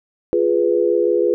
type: chord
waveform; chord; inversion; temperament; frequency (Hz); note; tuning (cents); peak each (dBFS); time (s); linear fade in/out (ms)
sine; F diminished; none; equal; 349.2 / 415.3 / 493.9; F4 / Ab4 / Cb5; 0 / 0 / 0; -18; 0.33-1.34; 0
effects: none